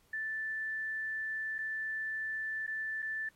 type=tone with dropouts; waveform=sine; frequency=1760 Hz; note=A6; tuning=in tune; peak=-34 dBFS; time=0.13-3.29 s; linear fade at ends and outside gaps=5 ms; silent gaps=1.583-1.587 / 2.666-2.676 / 3.022-3.025 s; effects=pink hiss -69 dBFS RMS until 3.35 s + AAC 48 kbps